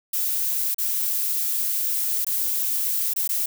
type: noise with dropouts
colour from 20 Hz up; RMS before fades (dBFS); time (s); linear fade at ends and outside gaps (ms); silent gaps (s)
violet; -24; 0.13-3.46; 5; 0.745-0.783 / 2.247-2.266 / 3.137-3.161 / 3.277-3.291
effects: none